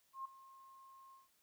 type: tone with ADSR envelope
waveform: sine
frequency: 1069 Hz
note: C6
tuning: 37 cents sharp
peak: -40 dBFS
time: 0.13-1.29 s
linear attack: 120 ms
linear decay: 8 ms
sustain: -17 dB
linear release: 160 ms
effects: white hiss -75 dBFS RMS until 1.42 s